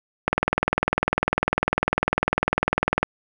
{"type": "click train", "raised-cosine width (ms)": 0.5, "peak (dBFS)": -3, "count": 56, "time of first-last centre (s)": [0.28, 3.03], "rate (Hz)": 20, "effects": []}